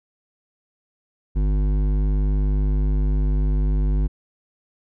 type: tone with hard clipping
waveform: sine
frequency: 50.2 Hz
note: G1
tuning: 42 cents sharp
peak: -19 dBFS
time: 1.35-4.08 s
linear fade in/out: 20 ms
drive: 12 dB
effects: none